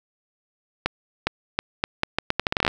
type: accelerating click train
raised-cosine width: 0.3 ms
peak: -4 dBFS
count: 16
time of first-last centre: 0.86-2.679 s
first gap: 410 ms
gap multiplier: 0.78
effects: 7-bit